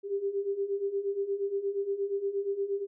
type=beating tone pair; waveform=sine; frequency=392 / 400.5 Hz; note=G4 / G4; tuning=0 / +37 cents; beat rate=8.5 Hz; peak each=-34 / -30 dBFS; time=0.03-2.87 s; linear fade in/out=50 ms; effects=none